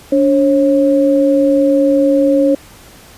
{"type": "tone pair together", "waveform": "sine", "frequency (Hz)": [287.6, 543], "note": ["D4", "C#5"], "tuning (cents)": [-36, -36], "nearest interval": "major seventh", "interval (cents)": 1100, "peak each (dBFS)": -11, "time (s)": [0.12, 2.55], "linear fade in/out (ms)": 5, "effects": ["pink hiss -40 dBFS RMS until 3.17 s", "resampled to 32000 Hz"]}